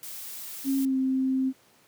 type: noise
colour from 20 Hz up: blue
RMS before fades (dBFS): -39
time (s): 0.03-0.85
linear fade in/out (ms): 0
type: tone with pitch glide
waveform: sine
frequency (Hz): 271.1 to 262.8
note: C#4 to C4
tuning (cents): -38 to +8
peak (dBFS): -22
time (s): 0.64-1.53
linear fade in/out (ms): 50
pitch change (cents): -54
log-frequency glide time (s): 0.77-0.97
effects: pink hiss -60 dBFS RMS until 1.87 s + high-pass 150 Hz 12 dB/octave